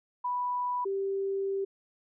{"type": "tone pair in turn", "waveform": "sine", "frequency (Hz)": [986, 391.3], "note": ["B5", "G4"], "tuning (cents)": [-3, -3], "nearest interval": "octave + major third", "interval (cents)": 1600, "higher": "first", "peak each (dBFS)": -28, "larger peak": "neither", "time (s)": [[0.24, 0.85], [0.85, 1.65]], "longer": "second", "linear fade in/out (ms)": 10, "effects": []}